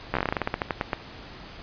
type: slowing click train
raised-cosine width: 0.5 ms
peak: -9 dBFS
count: 17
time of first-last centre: 0.14-0.932 s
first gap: 13 ms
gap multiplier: 1.16
effects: pink hiss -43 dBFS RMS until 1.62 s + resampled to 11025 Hz